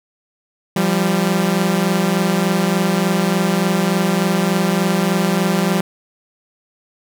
sawtooth tone pair together, 172.6 / 196 Hz, F3 / G3, -20 / 0 cents, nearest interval major second, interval 220 cents, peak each -14 / -13 dBFS, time 0.76-5.81 s, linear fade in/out 5 ms, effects none

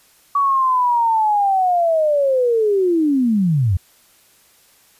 sine linear sweep, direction down, 1138 to 82.41 Hz, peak -13 dBFS, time 0.35-3.77 s, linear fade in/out 5 ms, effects white hiss -53 dBFS RMS until 4.99 s + resampled to 32000 Hz

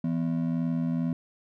triangle ring-modulated tone, 207.7 Hz, G#3, in tune, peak -20 dBFS, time 0.04-1.13 s, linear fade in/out 2 ms, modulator 41.1 Hz, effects none

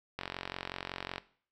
click train, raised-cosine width 0.3 ms, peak -20 dBFS, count 46, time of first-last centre 0.19-1.181 s, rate 45.4 Hz, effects noise-tail reverb RT60 0.5 s tail -18 dB re dry

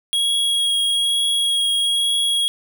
square tone with vibrato, 3304 Hz, G#7, 10 cents flat, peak -17 dBFS, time 0.13-2.48 s, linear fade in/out 0 ms, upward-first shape triangle, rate 1.1 Hz, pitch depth 12 cents each way, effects none

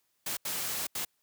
white noise bursts at uneven times, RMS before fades -34 dBFS, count 3, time 0.26-0.37 / 0.45-0.87 / 0.95-1.05 s, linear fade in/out 5 ms, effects white hiss -75 dBFS RMS until 1.22 s + high-pass 60 Hz 12 dB/octave

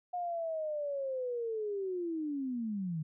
sine linear sweep, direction down, 721 to 150 Hz, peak -33 dBFS, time 0.13-3.03 s, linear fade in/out 10 ms, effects none

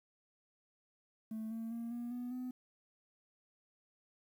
triangle tone with pitch steps, 220 / 226.1 / 232.3 / 238.7 / 245.2 / 252 Hz, A3 / A3 / A#3 / A#3 / B3 / B3, 0 / +47 / -6 / +41 / -12 / +35 cents, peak -36 dBFS, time 1.31-2.51 s, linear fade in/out 5 ms, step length 200 ms, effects tanh soft clip ceiling -34 dBFS + 11-bit

